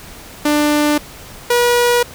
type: tone pair in turn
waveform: sawtooth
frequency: 296.7 / 482.6 Hz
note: D4 / B4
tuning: +18 / -40 cents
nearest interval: minor sixth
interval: 842 cents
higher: second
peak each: -8 / -7 dBFS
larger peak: second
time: 0.45-0.98 / 1.5-2.03 s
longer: neither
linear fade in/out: 5 ms
effects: pink hiss -36 dBFS RMS until 2.14 s